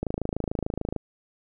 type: click train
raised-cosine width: 2 ms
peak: -14 dBFS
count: 26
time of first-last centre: 0.03-0.963 s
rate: 26.8 Hz
effects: none